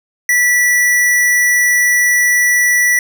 square tone, 1957 Hz, B6, 16 cents flat, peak -10 dBFS, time 0.29-2.99 s, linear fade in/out 2 ms, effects none

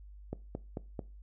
click train, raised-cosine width 2 ms, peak -23 dBFS, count 4, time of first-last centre 0.33-0.992 s, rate 4.53 Hz, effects noise-tail reverb RT60 0.3 s tail -20 dB re dry + added 50 Hz sine -48 dBFS peak until 1.22 s

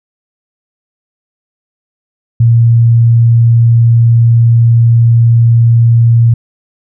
sine tone, 116.54 Hz, A#2, in tune, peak -3 dBFS, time 2.4-6.34 s, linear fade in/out 5 ms, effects none

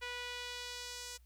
sawtooth tone with band-pass filter sweep, 490 Hz, B4, 14 cents flat, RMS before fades -44 dBFS, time 0.01-1.18 s, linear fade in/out 20 ms, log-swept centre 2400 to 6600 Hz, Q 1.2, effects added 60 Hz sine -59 dBFS peak until 1.25 s + white hiss -75 dBFS RMS until 1.25 s

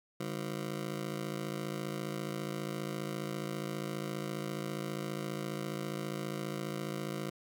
20% pulse ring-modulated tone, 170.5 Hz, F3, 41 cents flat, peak -28 dBFS, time 0.2-7.3 s, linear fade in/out 5 ms, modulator 27.4 Hz, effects none

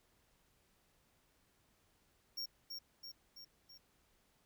square tone with echo, 5530 Hz, F8, 18 cents flat, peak -40 dBFS, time 2.37-2.46 s, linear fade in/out 10 ms, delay 330 ms, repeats 4, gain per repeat -4 dB, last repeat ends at 3.78 s, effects pink hiss -74 dBFS RMS until 4.45 s

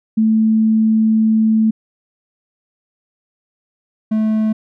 sine / triangle tone pair in turn, 220 / 217.5 Hz, A3 / A3, 0 / -20 cents, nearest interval unison, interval 20 cents, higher first, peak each -10 / -11 dBFS, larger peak first, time 0.17-1.71 / 4.11-4.53 s, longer first, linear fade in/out 10 ms, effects none

